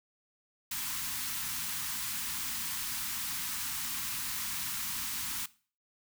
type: band-stop noise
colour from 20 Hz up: white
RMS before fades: -36 dBFS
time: 0.71-5.46 s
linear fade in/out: 5 ms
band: 290 to 880 Hz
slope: 48 dB/octave
effects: noise-tail reverb RT60 0.4 s tail -19 dB re dry